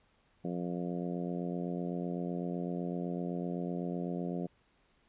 harmonic tone, 87.9 Hz, F2, 12 cents sharp, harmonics 2 / 3 / 4 / 5 / 6 / 7 / 8, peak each -36 / -40 / -42 / -44 / -46 / -47 / -48 dBFS, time 0.44-4.47 s, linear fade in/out 10 ms, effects pink hiss -70 dBFS RMS until 5.08 s + resampled to 8000 Hz

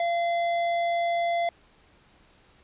sine tone with tanh clipping, 686 Hz, F5, 31 cents flat, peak -25 dBFS, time 0-1.49 s, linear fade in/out 2 ms, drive 13 dB, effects pink hiss -59 dBFS RMS until 2.63 s + resampled to 8000 Hz

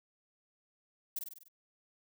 violet noise with echo, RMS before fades -36 dBFS, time 1.16-1.19 s, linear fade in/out 5 ms, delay 49 ms, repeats 6, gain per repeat -4 dB, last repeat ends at 1.484 s, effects none

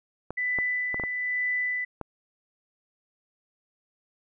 clicks, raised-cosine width 1 ms, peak -19 dBFS, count 6, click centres 0.306 / 0.587 / 0.944 / 0.998 / 1.037 / 2.013 s
sine tone with tremolo, 1991 Hz, B6, 14 cents sharp, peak -24 dBFS, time 0.37-1.85 s, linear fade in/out 10 ms, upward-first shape sine, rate 1.1 Hz, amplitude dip 40%
effects none

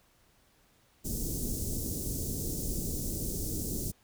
pink band-stop noise, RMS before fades -34 dBFS, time 1.04-3.92 s, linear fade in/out 20 ms, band 410 to 6100 Hz, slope 24 dB/octave, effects pink hiss -66 dBFS RMS until 4.03 s

